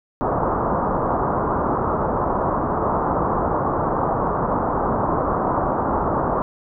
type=low-pass noise; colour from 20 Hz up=white; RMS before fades=-21 dBFS; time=0.21-6.42 s; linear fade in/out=0 ms; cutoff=1200 Hz; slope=48 dB/octave; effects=none